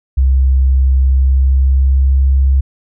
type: tone with pitch glide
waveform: sine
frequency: 65.9 to 67.17 Hz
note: C2 to C2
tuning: +13 to +46 cents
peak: -7 dBFS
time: 0.17-2.61 s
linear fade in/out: 10 ms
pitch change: +33 cents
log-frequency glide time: 1-2.27 s
effects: none